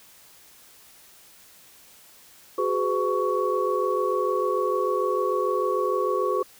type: tone cluster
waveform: sine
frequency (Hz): 370.2 / 416.9 / 506 / 1118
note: F#4 / G#4 / B4 / C#6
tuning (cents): +1 / +7 / +42 / +14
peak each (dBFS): -27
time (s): 2.58-6.43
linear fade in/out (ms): 5
effects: white hiss -52 dBFS RMS until 6.59 s